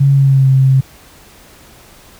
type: tone with pitch glide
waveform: sine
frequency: 138.59 to 133.17 Hz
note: C#3 to C3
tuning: 0 to +31 cents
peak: -6 dBFS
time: 0-0.81 s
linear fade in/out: 10 ms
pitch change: -69 cents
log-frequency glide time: 0.13-0.49 s
effects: pink hiss -42 dBFS RMS until 2.19 s